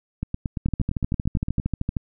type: two click trains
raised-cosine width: 5 ms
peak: -11 / -13 dBFS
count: 18 / 13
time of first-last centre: 0.66-1.968 / 0.23-1.598 s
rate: 13 / 8.77 Hz
effects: none